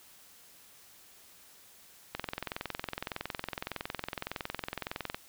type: click train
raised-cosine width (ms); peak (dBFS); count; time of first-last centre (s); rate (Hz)
0.3; -18; 66; 2.15-5.145; 21.7
effects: white hiss -57 dBFS RMS until 5.28 s